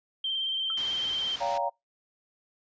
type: tone with vibrato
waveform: sine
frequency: 3136 Hz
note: G7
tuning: in tune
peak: -27 dBFS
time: 0.24-1.36 s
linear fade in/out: 5 ms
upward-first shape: sine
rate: 18 Hz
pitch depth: 30 cents each way
type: tone with exponential decay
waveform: sine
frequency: 1321 Hz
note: E6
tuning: 3 cents sharp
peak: -34 dBFS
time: 0.7-0.77 s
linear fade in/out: 1 ms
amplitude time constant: 15 ms
type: low-pass noise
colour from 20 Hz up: white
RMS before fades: -43 dBFS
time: 0.77-1.58 s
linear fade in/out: 5 ms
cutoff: 5300 Hz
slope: 24 dB/octave
type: chord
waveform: sine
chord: G half-diminished seventh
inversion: second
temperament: equal with one note detuned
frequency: 568.3 / 698.5 / 784 / 932.3 Hz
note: Db5 / F5 / G5 / Bb5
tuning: +43 / 0 / 0 / 0 cents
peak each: -32 / -31 / -34 / -30 dBFS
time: 1.4-1.7 s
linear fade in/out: 20 ms
effects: noise-tail reverb RT60 0.2 s tail -26 dB re dry + resampled to 16000 Hz